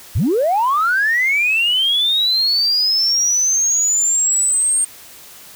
sine linear sweep, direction up, 61 to 8690 Hz, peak -12 dBFS, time 0.15-4.85 s, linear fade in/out 10 ms, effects tanh soft clip ceiling -9 dBFS + white hiss -40 dBFS RMS until 5.55 s

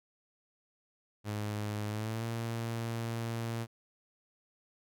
sawtooth tone with pitch glide, 105.1 to 115.28 Hz, G#2 to A#2, +21 to -19 cents, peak -30 dBFS, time 1.24-3.67 s, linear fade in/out 50 ms, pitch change +160 cents, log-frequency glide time 1.88-2.25 s, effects none

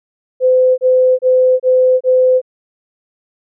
sine tone bursts, 511 Hz, C5, 41 cents flat, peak -7 dBFS, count 5, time 0.4-2.416 s, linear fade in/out 50 ms, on 380 ms, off 29 ms, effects none

